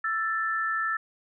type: tone pair together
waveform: sine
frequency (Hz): 1329.2 / 1762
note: E6 / A6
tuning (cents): +14 / +2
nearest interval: perfect fourth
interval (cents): 488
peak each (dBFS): -28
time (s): 0.04-0.97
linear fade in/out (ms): 5
effects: none